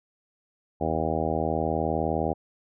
harmonic tone, 79.8 Hz, D#2, 44 cents sharp, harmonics 1 / 2 / 3 / 4 / 5 / 6 / 7 / 8 / 9 / 10, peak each -33 / -33 / -33 / -33 / -33 / -33 / -33 / -33 / -33 / -33 dBFS, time 0.8-2.34 s, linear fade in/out 20 ms, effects none

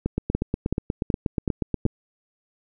two click trains, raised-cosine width 3 ms, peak -10 / -9 dBFS, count 16 / 5, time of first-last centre 0.06-1.863 / 0.35-1.854 s, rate 8.32 / 2.66 Hz, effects none

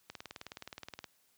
click train, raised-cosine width 0.2 ms, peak -26 dBFS, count 19, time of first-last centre 0.1-1.042 s, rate 19.1 Hz, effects white hiss -71 dBFS RMS until 1.37 s + high-pass 60 Hz 12 dB/octave

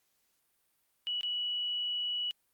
sine tone with dropouts, 2939 Hz, F#7, 12 cents flat, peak -31 dBFS, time 1.07-2.31 s, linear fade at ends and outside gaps 0 ms, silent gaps 1.21-1.232 s, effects white hiss -75 dBFS RMS until 2.53 s + Opus 48 kbps

